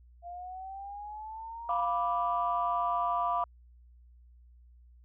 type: linear sweep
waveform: sine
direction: up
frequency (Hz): 688 to 978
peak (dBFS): -39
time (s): 0.22-1.9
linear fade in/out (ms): 50
type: chord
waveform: sine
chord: B diminished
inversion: second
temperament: equal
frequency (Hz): 698.5 / 987.8 / 1174.7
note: F5 / B5 / D6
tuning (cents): 0 / 0 / 0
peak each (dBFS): -31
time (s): 1.69-3.44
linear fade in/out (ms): 2
effects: tanh soft clip ceiling -18 dBFS + added 60 Hz sine -54 dBFS peak until 5.04 s